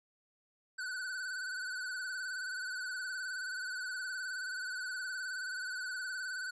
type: tone with vibrato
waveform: square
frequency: 1500 Hz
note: F#6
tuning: 23 cents sharp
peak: -38 dBFS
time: 0.78-6.51 s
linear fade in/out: 10 ms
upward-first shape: sine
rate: 19 Hz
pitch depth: 55 cents each way
effects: resampled to 22050 Hz